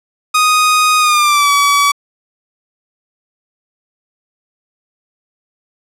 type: tone with pitch glide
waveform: sawtooth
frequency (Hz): 1244.5 to 1141.2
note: D#6 to C#6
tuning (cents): 0 to +50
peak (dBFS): -5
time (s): 0.34-1.92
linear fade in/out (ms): 10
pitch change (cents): -150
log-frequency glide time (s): 0.99-1.51
effects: low-pass 12000 Hz 12 dB/octave